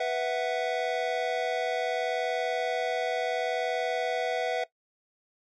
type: chord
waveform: square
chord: B suspended fourth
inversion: none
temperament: equal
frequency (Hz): 493.9 / 659.3 / 740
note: B4 / E5 / F#5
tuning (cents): 0 / 0 / 0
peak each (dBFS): -32 / -31 / -32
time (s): 0-4.64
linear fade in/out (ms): 5
effects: noise-tail reverb RT60 0.1 s tail -18 dB re dry + low-pass 4000 Hz 12 dB/octave